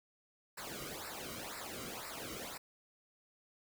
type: noise with flanger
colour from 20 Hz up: pink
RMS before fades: -45 dBFS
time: 0.57-2.58 s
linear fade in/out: 10 ms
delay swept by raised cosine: 0.31 to 1.18 ms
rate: 2 Hz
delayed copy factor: -0.85
effects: none